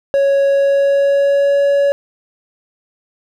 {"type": "tone with pitch glide", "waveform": "triangle", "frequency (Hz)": [554.4, 563.4], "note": ["C#5", "C#5"], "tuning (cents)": [0, 28], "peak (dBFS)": -8, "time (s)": [0.14, 1.92], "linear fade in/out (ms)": 0, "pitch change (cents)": 28, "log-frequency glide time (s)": [0.47, 1.64], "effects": []}